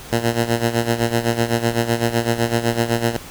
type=tone with tremolo; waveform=10% pulse; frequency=116.7 Hz; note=A#2; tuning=2 cents sharp; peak=-6 dBFS; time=0.12-3.17 s; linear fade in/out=5 ms; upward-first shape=sine; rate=7.9 Hz; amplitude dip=75%; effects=pink hiss -37 dBFS RMS until 3.3 s